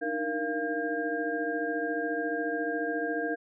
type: tone cluster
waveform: sine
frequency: 300.2 / 314.4 / 467.5 / 690 / 1610 Hz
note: D4 / D#4 / A#4 / F5 / G6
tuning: +38 / +18 / +5 / -21 / +46 cents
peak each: -36 / -36 / -33 / -35 / -34 dBFS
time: 0.01-3.36 s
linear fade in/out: 20 ms
effects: none